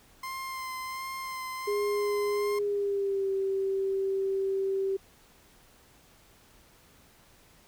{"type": "tone with vibrato", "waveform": "30% pulse", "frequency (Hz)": 1046.5, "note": "C6", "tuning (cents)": 0, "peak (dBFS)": -32, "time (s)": [0.23, 2.59], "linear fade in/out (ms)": 5, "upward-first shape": "sine", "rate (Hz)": 1.4, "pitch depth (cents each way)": 20}
{"type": "tone with pitch glide", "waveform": "sine", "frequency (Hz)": [410.9, 387.8], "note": ["G#4", "G4"], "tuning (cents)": [-18, -19], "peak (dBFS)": -26, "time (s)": [1.67, 4.97], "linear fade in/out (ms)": 10, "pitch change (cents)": -101, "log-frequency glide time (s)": [2.59, 3.3]}
{"effects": ["pink hiss -59 dBFS RMS until 7.67 s"]}